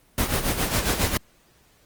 pink noise with tremolo, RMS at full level -21 dBFS, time 0.18-1.17 s, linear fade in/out 0 ms, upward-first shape sine, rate 7.3 Hz, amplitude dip 65%, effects pink hiss -59 dBFS RMS until 1.85 s + Opus 24 kbps

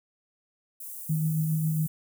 white high-pass noise, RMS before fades -40 dBFS, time 0.8-1.88 s, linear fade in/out 5 ms, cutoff 9100 Hz, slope 24 dB/octave
sine tone with tremolo, 157.4 Hz, D#3, 20 cents sharp, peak -22 dBFS, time 1.09-1.87 s, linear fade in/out 10 ms, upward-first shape triangle, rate 7.3 Hz, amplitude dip 35%
effects none

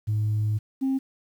sine tone pair in turn, 106.7 / 266.9 Hz, G#2 / C4, +47 / +35 cents, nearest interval octave + major third, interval 1588 cents, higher second, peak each -20 dBFS, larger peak neither, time 0.07-0.59 / 0.81-0.99 s, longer first, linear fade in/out 20 ms, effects tanh soft clip ceiling -19 dBFS + 9-bit

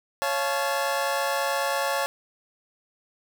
25% pulse chord, Db augmented, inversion none, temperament just, 554.4 / 693 / 866.2 Hz, Db5 / F5 / A5, 0 / -14 / -27 cents, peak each -23 / -27 / -25 dBFS, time 0.22-2.06 s, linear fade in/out 0 ms, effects none

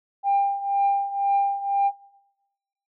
sine tone with tremolo, 797 Hz, G5, 28 cents sharp, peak -15 dBFS, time 0.23-1.92 s, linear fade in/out 50 ms, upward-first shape triangle, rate 2 Hz, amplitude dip 80%, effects noise-tail reverb RT60 1.0 s tail -22 dB re dry + tanh soft clip ceiling -14 dBFS

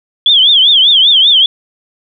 sine tone with vibrato, 3322 Hz, G#7, in tune, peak -4 dBFS, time 0.26-1.46 s, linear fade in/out 2 ms, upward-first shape triangle, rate 5.1 Hz, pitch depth 190 cents each way, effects none

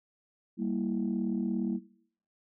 sine chord, E diminished, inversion first, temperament equal, 196 / 233.1 / 329.6 Hz, G3 / Bb3 / E4, 0 / 0 / 0 cents, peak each -32 / -31 / -35 dBFS, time 0.57-1.8 s, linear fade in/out 50 ms, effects noise-tail reverb RT60 0.6 s tail -18 dB re dry + tanh soft clip ceiling -21 dBFS

